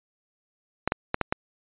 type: clicks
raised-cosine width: 0.5 ms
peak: -8 dBFS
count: 5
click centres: 0.876 / 0.921 / 1.144 / 1.213 / 1.325 s
effects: resampled to 8000 Hz